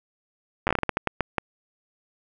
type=slowing click train; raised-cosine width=0.5 ms; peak=-7 dBFS; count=13; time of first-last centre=0.67-1.383 s; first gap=9 ms; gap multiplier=1.31; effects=none